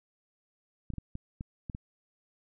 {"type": "clicks", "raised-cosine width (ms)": 5, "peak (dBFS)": -25, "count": 7, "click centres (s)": [0.903, 0.937, 0.983, 1.154, 1.409, 1.698, 1.749], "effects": []}